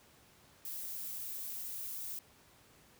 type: noise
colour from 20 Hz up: violet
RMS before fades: -42 dBFS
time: 0.65-2.19 s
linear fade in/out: 2 ms
effects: pink hiss -63 dBFS RMS until 2.99 s + high-pass 60 Hz 12 dB/octave